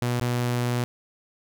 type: tone with dropouts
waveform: sawtooth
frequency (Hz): 121.8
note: B2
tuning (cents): -24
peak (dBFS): -19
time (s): 0.02-0.84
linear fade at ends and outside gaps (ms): 0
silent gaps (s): 0.197-0.213
effects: none